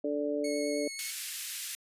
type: harmonic tone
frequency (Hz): 146.2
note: D3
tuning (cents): -7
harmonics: 2 / 3 / 4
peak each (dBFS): -33 / -34 / -33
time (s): 0.04-0.88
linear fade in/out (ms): 5
type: tone with vibrato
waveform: 15% pulse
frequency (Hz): 2191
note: C#7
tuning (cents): -21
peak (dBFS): -32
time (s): 0.44-1.11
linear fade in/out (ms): 5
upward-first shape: sine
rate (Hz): 9.6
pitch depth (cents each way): 11
type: band-pass noise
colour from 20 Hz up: white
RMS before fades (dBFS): -39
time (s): 0.99-1.75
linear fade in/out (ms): 0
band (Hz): 1800 to 13000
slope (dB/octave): 24
effects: resampled to 32000 Hz